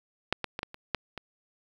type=clicks; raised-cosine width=0.3 ms; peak=-8 / -14 / -17 / -16 / -26 / -10 / -21 dBFS; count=7; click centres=0.326 / 0.443 / 0.591 / 0.631 / 0.744 / 0.947 / 1.177 s; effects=8-bit